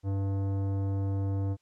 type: tone with tanh clipping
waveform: sine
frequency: 98 Hz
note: G2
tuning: in tune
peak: -29 dBFS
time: 0.03-1.57 s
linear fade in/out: 50 ms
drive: 15 dB
effects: white hiss -74 dBFS RMS until 1.61 s + low-pass 7000 Hz 12 dB/octave